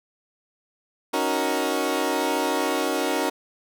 20% pulse chord, D# minor seventh, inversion third, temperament equal, 277.2 / 311.1 / 370 / 466.2 Hz, C#4 / D#4 / F#4 / A#4, 0 / 0 / 0 / 0 cents, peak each -23 dBFS, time 1.13-3.3 s, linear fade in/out 10 ms, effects none

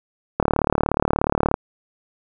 click train, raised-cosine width 1 ms, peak -3 dBFS, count 43, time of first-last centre 0.4-1.541 s, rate 36.8 Hz, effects none

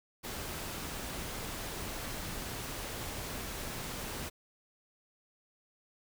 pink noise, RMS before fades -40 dBFS, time 0.23-4.3 s, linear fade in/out 20 ms, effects none

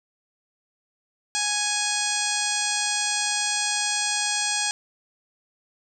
harmonic tone with a mistuned harmonic, 830.6 Hz, G#5, in tune, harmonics 1 / 2 / 3 / 4 / 5 / 6 / 7 / 8 / 9 / 10, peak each -32 / -32 / -32 / -32 / -32 / -32 / -32 / -32 / -32 / -32 dBFS, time 1.35-4.71 s, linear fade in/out 0 ms, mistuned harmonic 5, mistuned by +57 cents, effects none

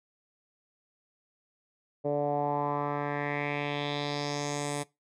10% pulse tone with low-pass filter sweep, 145.1 Hz, D3, 21 cents flat, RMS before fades -31 dBFS, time 2.04-4.84 s, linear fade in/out 20 ms, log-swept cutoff 530 to 9500 Hz, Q 3.3, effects noise-tail reverb RT60 0.2 s tail -20 dB re dry

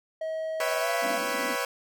triangle tone with pitch glide, 638 to 679.9 Hz, D#5 to F5, +43 to -47 cents, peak -27 dBFS, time 0.21-1.18 s, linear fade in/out 5 ms, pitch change +110 cents, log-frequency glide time 0.79-0.88 s
15% pulse chord, C# half-diminished seventh, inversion third, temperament equal, 493.9 / 554.4 / 659.3 / 784 Hz, B4 / C#5 / E5 / G5, 0 / 0 / 0 / 0 cents, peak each -25 / -25 / -29 / -30 dBFS, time 0.6-1.65 s, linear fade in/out 2 ms
pink band-pass noise, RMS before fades -39 dBFS, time 1.02-1.56 s, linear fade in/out 5 ms, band 230 to 310 Hz, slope 48 dB/octave
effects none

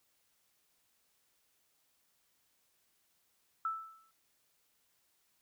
sine tone with exponential decay, 1318.5 Hz, E6, in tune, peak -30 dBFS, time 3.65-4.11 s, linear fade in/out 2 ms, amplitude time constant 100 ms, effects white hiss -75 dBFS RMS until 5.41 s

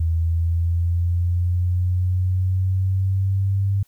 sine linear sweep, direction up, 81.6 to 99.1 Hz, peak -17 dBFS, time 0-3.83 s, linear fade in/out 5 ms, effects white hiss -62 dBFS RMS until 3.87 s

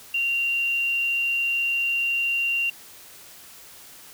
sine tone, 2767 Hz, F7, 17 cents flat, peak -21 dBFS, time 0.14-2.7 s, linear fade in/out 5 ms, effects white hiss -46 dBFS RMS until 4.13 s

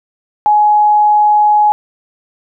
sine tone, 840 Hz, G#5, 19 cents sharp, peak -6 dBFS, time 0.46-1.72 s, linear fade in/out 0 ms, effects none

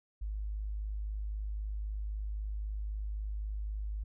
sine tone, 51.91 Hz, G#1, in tune, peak -34 dBFS, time 0.21-4.04 s, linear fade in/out 10 ms, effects none

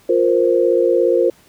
sine chord, F suspended fourth, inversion none, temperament equal with one note detuned, 351.9 / 466.2 / 523.3 Hz, F4 / Bb4 / C5, +13 / 0 / 0 cents, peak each -16 dBFS, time 0.09-1.3 s, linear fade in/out 5 ms, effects pink hiss -51 dBFS RMS until 1.48 s + high-pass 60 Hz 12 dB/octave

